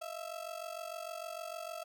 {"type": "ring-modulated tone", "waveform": "35% pulse", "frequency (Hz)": 659.3, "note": "E5", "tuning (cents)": 0, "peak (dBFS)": -36, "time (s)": [0.01, 1.84], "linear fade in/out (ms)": 10, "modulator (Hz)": 23.3, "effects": []}